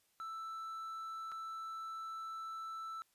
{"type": "tone with dropouts", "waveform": "triangle", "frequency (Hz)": 1323, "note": "E6", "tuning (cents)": 6, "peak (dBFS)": -40, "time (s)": [0.2, 3.02], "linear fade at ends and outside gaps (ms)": 0, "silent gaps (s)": [1.317, 1.321], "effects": ["white hiss -75 dBFS RMS until 3.14 s", "resampled to 32000 Hz"]}